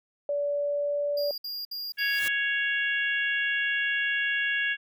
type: tone with pitch glide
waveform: sine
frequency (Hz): 576 to 579.3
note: D5 to D5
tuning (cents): -34 to -24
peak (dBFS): -25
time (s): 0.29-1.31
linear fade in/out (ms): 2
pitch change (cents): +10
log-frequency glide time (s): 0.4-1.1
type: tone bursts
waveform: square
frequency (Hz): 4823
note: D8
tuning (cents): +45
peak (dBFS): -33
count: 4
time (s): 1.17-2.193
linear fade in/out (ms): 5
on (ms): 210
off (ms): 61
type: noise with exponential growth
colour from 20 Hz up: white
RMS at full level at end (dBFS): -33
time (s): 1.93-2.28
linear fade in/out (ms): 1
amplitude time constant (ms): 74
type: harmonic tone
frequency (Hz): 555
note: C#5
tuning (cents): +2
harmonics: 3 / 4 / 5 / 6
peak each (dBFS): -26 / -34 / -31 / -38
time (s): 1.97-4.77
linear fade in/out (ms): 50
effects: none